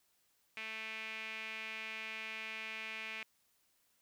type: tone with band-pass filter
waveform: sawtooth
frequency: 220 Hz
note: A3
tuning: in tune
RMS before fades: -44 dBFS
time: 0.57-3.23 s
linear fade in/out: 0 ms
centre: 2400 Hz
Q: 4.9
effects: white hiss -75 dBFS RMS until 4.01 s